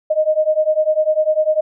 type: beating tone pair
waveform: sine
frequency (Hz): 615 / 625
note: D#5 / D#5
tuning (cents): -20 / +8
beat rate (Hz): 10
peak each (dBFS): -16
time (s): 0.1-1.61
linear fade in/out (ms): 10
effects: none